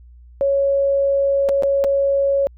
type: tone with dropouts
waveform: sine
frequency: 554.4 Hz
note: C#5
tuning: in tune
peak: -14 dBFS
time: 0.41-2.47 s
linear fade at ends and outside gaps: 0 ms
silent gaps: 1.488-1.492 / 1.624-1.634 / 1.84-1.845 s
effects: added 60 Hz sine -41 dBFS peak until 2.57 s